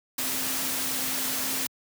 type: tone in noise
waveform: sine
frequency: 262 Hz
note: C4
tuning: 2 cents sharp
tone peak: -40 dBFS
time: 0.18-1.67 s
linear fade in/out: 5 ms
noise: white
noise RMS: -29 dBFS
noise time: 0.18-1.67 s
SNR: -14 dB
effects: high-pass 100 Hz 12 dB/octave